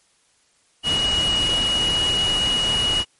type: tone in noise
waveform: sine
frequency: 2906 Hz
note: F#7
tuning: 32 cents flat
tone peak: -18 dBFS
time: 0.83-3.05 s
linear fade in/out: 50 ms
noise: pink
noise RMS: -27 dBFS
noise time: 0.83-3.05 s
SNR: +6 dB
effects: white hiss -61 dBFS RMS until 3.19 s + MP3 48 kbps